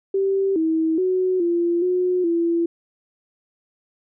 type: tone with pitch steps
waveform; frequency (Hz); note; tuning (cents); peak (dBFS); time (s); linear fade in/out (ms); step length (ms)
sine; 389.3 / 321.4 / 370.3 / 343.4 / 363 / 337.7; G4 / E4 / F#4 / F4 / F#4 / E4; -12 / -44 / +1 / -29 / -33 / +42; -17; 0.14-2.66; 5; 420
effects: none